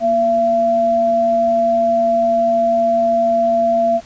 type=tone pair together; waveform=sine; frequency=236.3 / 676 Hz; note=A#3 / E5; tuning=+24 / +43 cents; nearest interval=octave + tritone; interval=1819 cents; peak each=-23 / -12 dBFS; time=0-4.01 s; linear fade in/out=50 ms; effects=pink hiss -43 dBFS RMS until 4.05 s + resampled to 16000 Hz